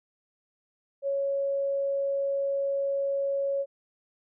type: tone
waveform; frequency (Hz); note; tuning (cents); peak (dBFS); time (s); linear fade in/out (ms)
sine; 554.4; C#5; 0; -25; 1.02-3.66; 50
effects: none